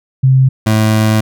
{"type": "tone pair in turn", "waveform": ["sine", "25% pulse"], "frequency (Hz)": [131.8, 108.93], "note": ["C3", "A2"], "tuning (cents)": [13, -17], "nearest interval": "minor third", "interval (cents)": 330, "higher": "first", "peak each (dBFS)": -5, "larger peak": "neither", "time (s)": [[0.23, 0.49], [0.66, 1.21]], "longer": "second", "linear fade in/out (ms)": 10, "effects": []}